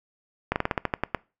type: slowing click train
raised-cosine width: 0.5 ms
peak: -8 dBFS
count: 10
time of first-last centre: 0.52-1.147 s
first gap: 39 ms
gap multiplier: 1.14
effects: noise-tail reverb RT60 0.3 s tail -23 dB re dry